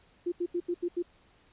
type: tone bursts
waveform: sine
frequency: 349.2 Hz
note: F4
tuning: in tune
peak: -27 dBFS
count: 6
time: 0.26-1.026 s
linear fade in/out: 10 ms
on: 61 ms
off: 80 ms
effects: pink hiss -63 dBFS RMS until 1.52 s + resampled to 8000 Hz